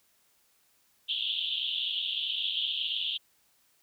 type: band-pass noise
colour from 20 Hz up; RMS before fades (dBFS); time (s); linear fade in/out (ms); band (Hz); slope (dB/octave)
white; -32; 1.08-3.18; 20; 2900 to 3600; 96
effects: white hiss -68 dBFS RMS until 3.82 s